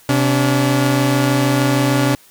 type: tone pair together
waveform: sawtooth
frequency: 129.9 / 286.3 Hz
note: C3 / D4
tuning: -12 / -44 cents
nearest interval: octave + major second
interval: 1368 cents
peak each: -12 dBFS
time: 0.09-2.15 s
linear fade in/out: 2 ms
effects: white hiss -48 dBFS RMS until 2.3 s